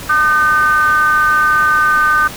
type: ring-modulated tone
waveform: triangle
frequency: 156.8 Hz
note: D#3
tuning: 14 cents sharp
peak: -4 dBFS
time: 0.09-2.28 s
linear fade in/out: 10 ms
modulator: 1370 Hz
effects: pink hiss -29 dBFS RMS until 2.36 s